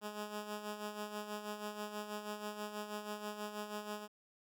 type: tone with tremolo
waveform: 10% pulse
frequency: 209.5 Hz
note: G#3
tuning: 15 cents sharp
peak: -31 dBFS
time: 0.01-4.08 s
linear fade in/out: 50 ms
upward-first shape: sine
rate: 6.2 Hz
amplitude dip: 60%
effects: none